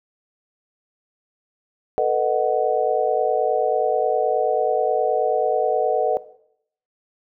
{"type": "chord", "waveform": "sine", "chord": "B dominant seventh", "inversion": "third", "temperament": "just", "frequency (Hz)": [444.5, 493.9, 617.4, 740.8], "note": ["A4", "B4", "D#5", "F#5"], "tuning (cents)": [18, 0, -14, 2], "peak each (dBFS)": -22, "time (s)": [1.98, 6.17], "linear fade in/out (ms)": 0, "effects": ["noise-tail reverb RT60 0.7 s tail -17 dB re dry"]}